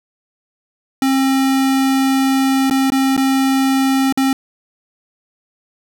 square tone with dropouts, 267.6 Hz, C4, 39 cents sharp, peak -13 dBFS, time 1.02-4.33 s, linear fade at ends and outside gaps 2 ms, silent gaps 2.699-2.709 / 2.902-2.92 / 3.166-3.176 / 4.125-4.174 s, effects none

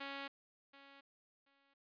5% pulse tone with echo, 277.2 Hz, C#4, in tune, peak -32 dBFS, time 0-0.28 s, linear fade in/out 10 ms, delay 730 ms, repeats 2, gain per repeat -15 dB, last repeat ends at 1.74 s, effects resampled to 11025 Hz

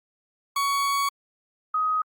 40% pulse / sine tone pair in turn, 1120 / 1257.2 Hz, C#6 / D#6, +18 / +18 cents, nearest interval major second, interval 200 cents, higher second, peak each -21 dBFS, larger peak neither, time 0.56-1.09 / 1.74-2.02 s, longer first, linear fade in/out 5 ms, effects Opus 48 kbps

